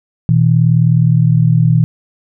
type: tone pair together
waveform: sine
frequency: 121.19 / 160.7 Hz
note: B2 / E3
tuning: -32 / -44 cents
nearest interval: perfect fourth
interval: 488 cents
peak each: -10 dBFS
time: 0.29-1.84 s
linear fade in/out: 0 ms
effects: none